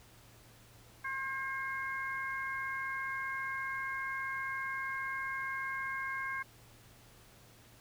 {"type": "harmonic tone", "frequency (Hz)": 535, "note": "C5", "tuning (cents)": 38, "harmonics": [2, 3, 4], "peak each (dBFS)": [-40, -38, -41], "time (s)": [1.04, 6.43], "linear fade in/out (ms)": 10, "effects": ["added 115 Hz sine -62 dBFS peak until 7.8 s", "pink hiss -60 dBFS RMS until 7.8 s"]}